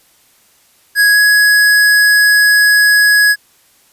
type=tone with pitch glide; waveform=square; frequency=1661.2 to 1673.7 Hz; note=G#6 to G#6; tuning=0 to +13 cents; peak=-7 dBFS; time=0.95-3.36 s; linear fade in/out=50 ms; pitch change=+13 cents; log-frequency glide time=1.12-1.17 s; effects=white hiss -51 dBFS RMS until 3.92 s + resampled to 32000 Hz